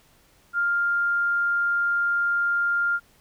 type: tone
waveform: sine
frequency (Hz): 1400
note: F6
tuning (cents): +4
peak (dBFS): -20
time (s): 0.53-3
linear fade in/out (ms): 50
effects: pink hiss -59 dBFS RMS until 3.2 s